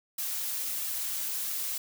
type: noise with flanger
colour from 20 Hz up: blue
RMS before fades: -33 dBFS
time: 0.18-1.78 s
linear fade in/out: 5 ms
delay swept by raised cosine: 1.9 to 5.5 ms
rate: 1.5 Hz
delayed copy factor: -0.5
effects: none